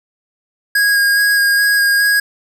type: tone with vibrato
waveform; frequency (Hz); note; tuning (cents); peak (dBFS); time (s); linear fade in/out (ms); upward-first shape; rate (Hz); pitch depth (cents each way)
square; 1638; G#6; -24; -11; 0.75-2.2; 5; square; 2.4; 11
effects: none